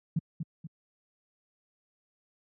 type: tone with echo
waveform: sine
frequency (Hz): 161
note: E3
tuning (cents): -41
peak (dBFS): -23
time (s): 0.16-0.19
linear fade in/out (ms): 5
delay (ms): 240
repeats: 2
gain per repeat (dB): -7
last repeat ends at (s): 0.67
effects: high-pass 100 Hz 12 dB/octave